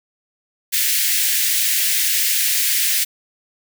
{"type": "high-pass noise", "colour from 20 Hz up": "white", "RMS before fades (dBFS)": -18, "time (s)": [0.72, 3.05], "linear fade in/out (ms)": 20, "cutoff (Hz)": 1700, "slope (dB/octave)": 48, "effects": []}